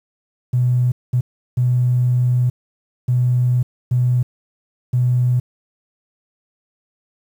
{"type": "tone bursts at uneven times", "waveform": "triangle", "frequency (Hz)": 124.1, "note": "B2", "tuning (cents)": 9, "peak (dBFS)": -9, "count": 6, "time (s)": [[0.53, 0.92], [1.13, 1.21], [1.57, 2.5], [3.08, 3.63], [3.91, 4.23], [4.93, 5.4]], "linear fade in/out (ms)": 10, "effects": ["tanh soft clip ceiling -11 dBFS", "8-bit"]}